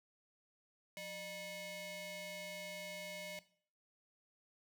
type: ring-modulated tone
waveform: sawtooth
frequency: 784 Hz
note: G5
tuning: in tune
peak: -38 dBFS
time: 0.97-3.39 s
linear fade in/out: 0 ms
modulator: 1390 Hz
effects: noise-tail reverb RT60 0.5 s tail -17 dB re dry